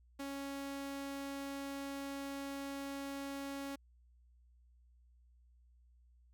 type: tone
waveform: sawtooth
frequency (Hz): 277.2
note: C#4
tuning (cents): 0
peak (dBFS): -37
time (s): 0.19-3.76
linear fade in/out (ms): 10
effects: added 60 Hz sine -63 dBFS peak until 6.33 s